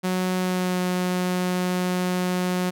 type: tone with pitch glide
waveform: sawtooth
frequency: 184 to 181.36 Hz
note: F#3 to F#3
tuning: -9 to -34 cents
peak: -18 dBFS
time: 0.03-2.71 s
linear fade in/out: 20 ms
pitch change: -25 cents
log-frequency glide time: 0.37-0.81 s
effects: none